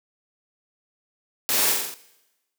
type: noise with echo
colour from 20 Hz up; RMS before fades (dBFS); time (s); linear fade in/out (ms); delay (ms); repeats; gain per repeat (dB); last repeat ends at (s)
white; -23; 1.49-1.72; 0; 44; 5; -3; 1.94
effects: noise-tail reverb RT60 1.0 s tail -18 dB re dry + high-pass 200 Hz 12 dB/octave